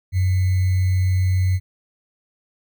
sine tone with sample-and-hold, 92.7 Hz, F#2, 4 cents sharp, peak -15 dBFS, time 0.12-1.6 s, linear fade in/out 50 ms, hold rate 2100 Hz, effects none

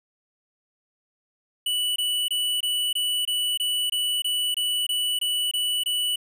square tone bursts, 2960 Hz, F#7, in tune, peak -23 dBFS, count 14, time 1.66-6.159 s, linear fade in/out 5 ms, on 300 ms, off 23 ms, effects none

